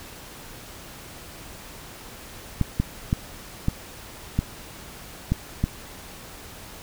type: clicks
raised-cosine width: 5 ms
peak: -8 dBFS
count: 7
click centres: 2.613 / 2.8 / 3.129 / 3.684 / 4.39 / 5.32 / 5.64 s
effects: pink hiss -42 dBFS RMS until 6.82 s